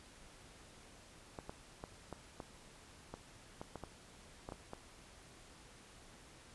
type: clicks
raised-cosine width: 1 ms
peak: -30 dBFS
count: 12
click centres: 1.388 / 1.495 / 1.839 / 2.127 / 2.402 / 3.14 / 3.615 / 3.757 / 3.837 / 4.489 / 4.522 / 4.734 s
effects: pink hiss -59 dBFS RMS until 6.54 s + resampled to 24000 Hz